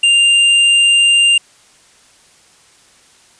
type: tone with tanh clipping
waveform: triangle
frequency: 2794 Hz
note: F7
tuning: in tune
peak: -9 dBFS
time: 0.03-1.38 s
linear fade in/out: 5 ms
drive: 16 dB
effects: white hiss -48 dBFS RMS until 3.39 s + resampled to 22050 Hz